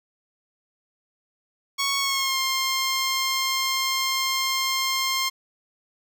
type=tone with pitch glide; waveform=10% pulse; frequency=1108.7 to 1060.5 Hz; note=C#6 to C6; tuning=0 to +23 cents; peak=-14 dBFS; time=1.78-5.3 s; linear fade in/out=20 ms; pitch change=-77 cents; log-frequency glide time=1.99-2.38 s; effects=none